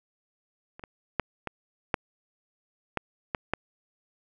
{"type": "clicks", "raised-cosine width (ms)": 0.5, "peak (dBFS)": [-29, -24, -9, -17, -8, -12, -12, -10], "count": 8, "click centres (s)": [0.795, 0.838, 1.197, 1.473, 1.942, 2.973, 3.348, 3.536], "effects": []}